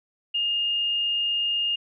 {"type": "tone", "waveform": "sine", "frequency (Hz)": 2832, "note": "F7", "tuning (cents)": 23, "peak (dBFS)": -22, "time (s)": [0.34, 1.76], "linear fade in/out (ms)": 10, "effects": []}